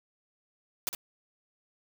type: noise with echo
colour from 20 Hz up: white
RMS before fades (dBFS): -30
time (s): 0.87-0.89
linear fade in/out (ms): 0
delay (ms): 59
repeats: 1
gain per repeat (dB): -7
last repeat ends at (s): 0.949
effects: none